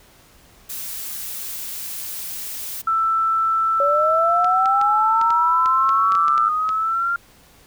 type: noise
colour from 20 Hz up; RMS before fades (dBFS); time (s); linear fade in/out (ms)
blue; -30; 0.69-2.82; 10
type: tone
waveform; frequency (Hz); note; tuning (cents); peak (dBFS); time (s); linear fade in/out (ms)
sine; 1327; E6; +11; -16; 2.87-6.49; 5
type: linear sweep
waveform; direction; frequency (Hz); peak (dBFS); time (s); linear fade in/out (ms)
sine; up; 557 to 1396.9; -18; 3.8-7.16; 2
type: clicks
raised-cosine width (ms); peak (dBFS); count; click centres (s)
0.2; -15; 12; 4.445 / 4.658 / 4.814 / 5.214 / 5.305 / 5.659 / 5.892 / 6.121 / 6.152 / 6.282 / 6.379 / 6.691
effects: pink hiss -51 dBFS RMS until 7.66 s